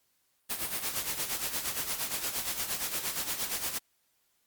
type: noise with tremolo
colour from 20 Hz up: white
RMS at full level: -31 dBFS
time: 0.49-3.79 s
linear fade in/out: 20 ms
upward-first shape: sine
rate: 8.6 Hz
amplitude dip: 65%
effects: white hiss -73 dBFS RMS until 4.46 s + Opus 48 kbps